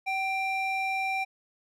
triangle ring-modulated tone, 1568 Hz, G6, in tune, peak -22 dBFS, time 0.06-1.25 s, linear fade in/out 20 ms, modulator 800 Hz, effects none

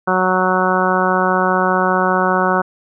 harmonic tone, 185 Hz, F#3, in tune, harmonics 1 / 2 / 3 / 4 / 5 / 6 / 7 / 8, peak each -21 / -21 / -21 / -21 / -21 / -21 / -21 / -21 dBFS, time 0.07-2.62 s, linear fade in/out 10 ms, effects none

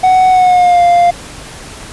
triangle tone with pitch glide, 744 to 698.2 Hz, F#5 to F5, +9 to -1 cents, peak -3 dBFS, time 0.03-1.11 s, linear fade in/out 10 ms, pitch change -110 cents, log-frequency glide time 0.3-0.83 s, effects pink hiss -30 dBFS RMS until 1.92 s + resampled to 24000 Hz

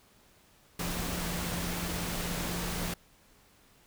sine tone in noise, 174.61 Hz, F3, in tune, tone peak -37 dBFS, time 0.79-2.94 s, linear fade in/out 5 ms, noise pink, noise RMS -35 dBFS, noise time 0.79-2.94 s, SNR -5 dB, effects pink hiss -62 dBFS RMS until 3.86 s

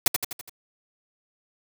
white noise with echo, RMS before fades -18 dBFS, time 0.06-0.08 s, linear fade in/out 2 ms, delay 83 ms, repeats 5, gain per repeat -5 dB, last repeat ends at 0.495 s, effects none

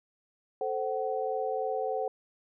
sine chord, F# diminished, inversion first, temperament equal with one note detuned, 440 / 523.3 / 753.8 Hz, A4 / C5 / F#5, 0 / 0 / +32 cents, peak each -33 dBFS, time 0.61-2.08 s, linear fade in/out 2 ms, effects none

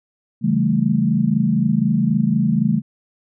sine chord, A dominant seventh, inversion first, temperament equal, 138.59 / 164.81 / 196 / 220 Hz, C#3 / E3 / G3 / A3, 0 / 0 / 0 / 0 cents, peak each -22 / -21 / -20 / -18 dBFS, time 0.41-2.82 s, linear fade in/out 50 ms, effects none

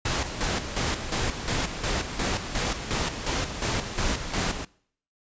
pink noise with tremolo, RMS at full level -26 dBFS, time 0.05-4.65 s, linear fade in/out 5 ms, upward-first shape square, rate 2.8 Hz, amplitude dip 60%, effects noise-tail reverb RT60 0.6 s tail -23 dB re dry + resampled to 16000 Hz

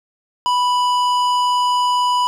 sine tone with tanh clipping, 987.8 Hz, B5, in tune, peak -16 dBFS, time 0.46-2.27 s, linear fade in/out 0 ms, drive 14 dB, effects none

